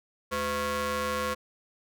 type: ring-modulated tone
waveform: sawtooth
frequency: 293.7 Hz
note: D4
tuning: in tune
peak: -21 dBFS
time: 0.31-1.35 s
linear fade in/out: 20 ms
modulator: 801 Hz
effects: none